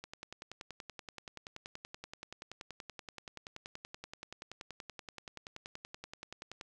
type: click train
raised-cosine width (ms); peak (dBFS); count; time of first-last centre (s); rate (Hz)
0.2; -27; 70; 0.04-6.611; 10.5
effects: none